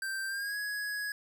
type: tone with pitch glide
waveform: square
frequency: 1568 to 1670.9 Hz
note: G6 to G#6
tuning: 0 to +10 cents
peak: -34 dBFS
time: 0.02-1.12 s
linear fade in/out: 2 ms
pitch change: +110 cents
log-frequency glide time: 0.27-0.57 s
effects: none